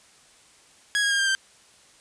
sawtooth tone with pitch steps, 1661.2 / 1637.4 / 1613.9 / 1590.8 / 1568 Hz, G#6 / G#6 / G6 / G6 / G6, 0 / -25 / +50 / +25 / 0 cents, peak -17 dBFS, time 0.95-1.35 s, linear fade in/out 0 ms, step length 80 ms, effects white hiss -55 dBFS RMS until 2 s + resampled to 22050 Hz

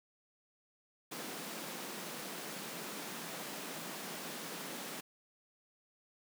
pink high-pass noise, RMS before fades -44 dBFS, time 1.11-5.01 s, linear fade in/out 10 ms, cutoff 160 Hz, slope 48 dB/octave, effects none

